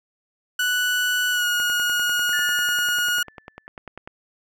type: tone with pitch glide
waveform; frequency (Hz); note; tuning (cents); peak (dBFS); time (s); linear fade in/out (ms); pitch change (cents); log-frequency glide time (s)
30% pulse; 1480 to 1442.9; F#6 to F#6; 0 to -44; -17; 0.59-3.23; 5; -44; 1.31-1.46
type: click train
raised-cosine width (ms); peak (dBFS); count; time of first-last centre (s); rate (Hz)
0.5; -21; 26; 1.6-4.075; 10.1
type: tone with exponential decay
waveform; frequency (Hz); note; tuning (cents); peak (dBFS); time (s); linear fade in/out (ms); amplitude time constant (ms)
sine; 1754; A6; -6; -25; 2.33-3.67; 1; 290
effects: none